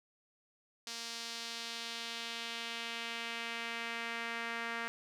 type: tone with band-pass filter sweep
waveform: sawtooth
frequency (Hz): 231.8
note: A#3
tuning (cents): -10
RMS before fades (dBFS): -41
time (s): 0.87-4.88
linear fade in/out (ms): 0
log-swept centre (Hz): 5000 to 1800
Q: 1.6
effects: none